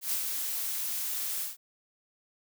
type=noise with ADSR envelope; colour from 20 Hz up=blue; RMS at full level=-29 dBFS; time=0.01-1.57 s; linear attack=110 ms; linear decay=80 ms; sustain=-4 dB; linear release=150 ms; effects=none